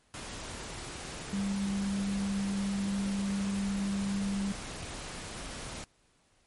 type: tone in noise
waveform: sine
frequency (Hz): 198.1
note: G3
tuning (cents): +18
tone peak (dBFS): -29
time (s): 1.33-4.52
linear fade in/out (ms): 0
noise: pink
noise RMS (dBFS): -41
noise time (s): 0.14-5.84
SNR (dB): +9
effects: pink hiss -68 dBFS RMS until 6.46 s + MP3 48 kbps